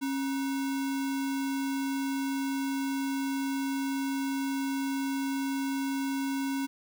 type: tone with sample-and-hold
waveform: sine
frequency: 272.2 Hz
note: C#4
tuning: 31 cents flat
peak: -28 dBFS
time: 0.01-6.67 s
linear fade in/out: 20 ms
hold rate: 1225 Hz
effects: none